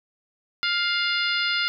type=harmonic tone with a mistuned harmonic; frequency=701 Hz; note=F5; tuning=6 cents sharp; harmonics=2 / 3 / 4 / 5 / 6 / 7; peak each=-26 / -28 / -29 / -30 / -31 / -31 dBFS; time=0.63-1.68 s; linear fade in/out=0 ms; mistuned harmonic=4; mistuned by=+17 cents; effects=none